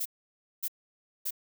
violet noise bursts, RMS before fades -32 dBFS, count 3, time 0-1.308 s, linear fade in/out 10 ms, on 56 ms, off 570 ms, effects none

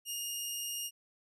15% pulse tone, 2839 Hz, F7, 28 cents sharp, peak -29 dBFS, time 0.05-0.91 s, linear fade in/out 50 ms, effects none

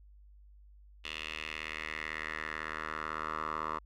10% pulse tone with band-pass filter sweep, 78 Hz, D#2, 5 cents sharp, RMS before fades -39 dBFS, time 1.04-3.79 s, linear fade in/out 10 ms, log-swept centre 2900 to 1100 Hz, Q 3.4, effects added 50 Hz sine -54 dBFS peak until 3.85 s

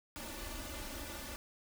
pink noise with comb filter, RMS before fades -44 dBFS, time 0.16-1.36 s, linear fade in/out 0 ms, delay 3.4 ms, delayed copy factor +0.9, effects none

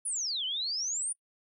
sine exponential two-way sweep, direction down then up, 10320 to 2954 to 9630 Hz, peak -30 dBFS, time 0.05-1.13 s, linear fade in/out 10 ms, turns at 0.45 s, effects noise-tail reverb RT60 0.1 s tail -23 dB re dry

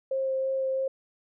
sine tone with vibrato, 531 Hz, C5, 25 cents sharp, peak -25 dBFS, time 0.11-0.88 s, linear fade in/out 5 ms, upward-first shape sine, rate 3 Hz, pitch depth 9 cents each way, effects none

